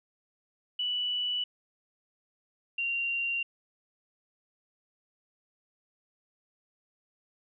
sine tone pair in turn, 2960 / 2766 Hz, F#7 / F7, 0 / -17 cents, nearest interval minor second, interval 117 cents, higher first, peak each -28 dBFS, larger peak neither, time 0.79-1.44 / 2.78-3.43 s, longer neither, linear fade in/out 5 ms, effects none

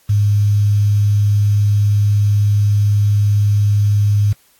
sine tone with quantisation, 103 Hz, G#2, 14 cents flat, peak -10 dBFS, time 0.09-4.33 s, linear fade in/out 10 ms, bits 6, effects white hiss -54 dBFS RMS until 4.59 s + AAC 64 kbps

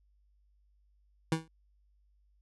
25% pulse tone with exponential decay, 161.1 Hz, E3, 39 cents flat, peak -20 dBFS, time 1.32-1.48 s, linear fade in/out 2 ms, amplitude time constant 33 ms, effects added 50 Hz sine -65 dBFS peak until 2.41 s + resampled to 24000 Hz

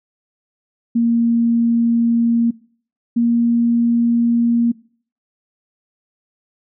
sine tone pair in turn, 233.1 / 235 Hz, A#3 / A#3, 0 / +14 cents, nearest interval unison, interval 14 cents, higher second, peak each -12 dBFS, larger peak neither, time 0.95-2.51 / 3.16-4.72 s, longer neither, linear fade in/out 10 ms, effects noise-tail reverb RT60 0.5 s tail -22 dB re dry

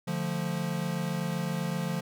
square chord, D minor, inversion none, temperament equal, 146.83 / 174.61 / 220 Hz, D3 / F3 / A3, 0 / 0 / 0 cents, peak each -35 / -32 / -38 dBFS, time 0.07-2.01 s, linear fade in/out 10 ms, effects none

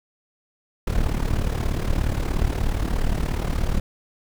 brown noise with amplitude modulation, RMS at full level -19 dBFS, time 0.87-3.8 s, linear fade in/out 5 ms, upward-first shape sine, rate 36.9 Hz, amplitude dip 75%, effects none

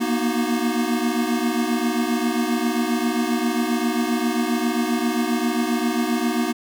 square chord, B major seventh, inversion third, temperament equal with one note detuned, 233.1 / 240.6 / 311.1 / 370 Hz, A#3 / B3 / D#4 / F#4, 0 / -45 / 0 / 0 cents, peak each -26 / -24 / -27 / -29 dBFS, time 0-6.53 s, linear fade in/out 20 ms, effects none

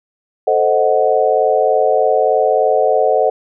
sine chord, A diminished seventh, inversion none, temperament equal, 440 / 523.3 / 622.3 / 740 Hz, A4 / C5 / Eb5 / Gb5, 0 / 0 / 0 / 0 cents, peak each -16 dBFS, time 0.47-3.3 s, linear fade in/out 5 ms, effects none

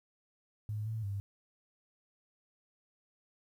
sine tone with pitch steps, 106.3 / 111.2 / 99.9 Hz, G#2 / A2 / G2, +41 / +19 / +33 cents, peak -34 dBFS, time 0.69-1.2 s, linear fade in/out 0 ms, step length 170 ms, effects 11-bit

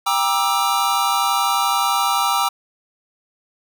square chord, E half-diminished seventh, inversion first, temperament just, 791.1 / 949.3 / 1186.7 / 1318.5 Hz, G5 / Bb5 / D6 / E6, +16 / +31 / +18 / 0 cents, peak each -23 dBFS, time 0.06-2.49 s, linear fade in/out 10 ms, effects none

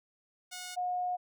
5% pulse / sine tone pair in turn, 727 / 722 Hz, F#5 / F#5, -31 / -43 cents, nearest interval unison, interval 12 cents, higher first, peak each -29 / -30 dBFS, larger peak first, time 0.51-0.76 / 0.76-1.17 s, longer second, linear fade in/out 20 ms, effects none

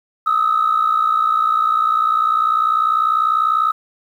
sine tone pair together, 1244.5 / 1304.6 Hz, D#6 / E6, 0 / -18 cents, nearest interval minor second, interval 82 cents, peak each -15 dBFS, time 0.26-3.72 s, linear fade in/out 10 ms, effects tanh soft clip ceiling -8 dBFS + 8-bit

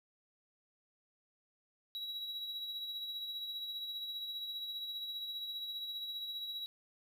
triangle tone with tremolo, 3884 Hz, B7, 30 cents flat, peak -36 dBFS, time 1.95-6.66 s, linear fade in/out 0 ms, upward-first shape triangle, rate 15 Hz, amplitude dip 45%, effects none

